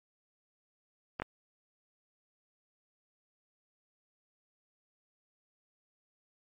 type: clicks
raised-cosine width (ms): 0.5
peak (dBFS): -18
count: 2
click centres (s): 1.199 / 1.22
effects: MP3 48 kbps